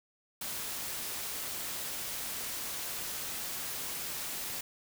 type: noise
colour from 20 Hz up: white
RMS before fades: -38 dBFS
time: 0.41-4.61 s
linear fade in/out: 5 ms
effects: none